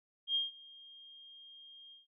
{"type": "tone with ADSR envelope", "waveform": "sine", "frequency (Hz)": 3221, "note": "G7", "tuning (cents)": 46, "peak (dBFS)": -28, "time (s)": [0.27, 2.07], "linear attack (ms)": 79, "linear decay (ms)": 160, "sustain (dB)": -24, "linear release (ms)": 150, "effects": []}